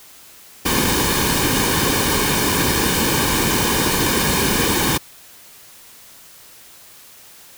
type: noise with comb filter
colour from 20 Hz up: pink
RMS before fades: -18 dBFS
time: 0.65-4.98 s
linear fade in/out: 10 ms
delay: 1.5 ms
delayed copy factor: -0.65
effects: white hiss -44 dBFS RMS until 7.57 s